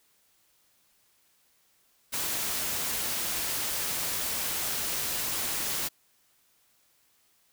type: noise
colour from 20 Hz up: white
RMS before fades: -31 dBFS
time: 2.12-5.89 s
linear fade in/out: 20 ms
effects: white hiss -67 dBFS RMS until 7.52 s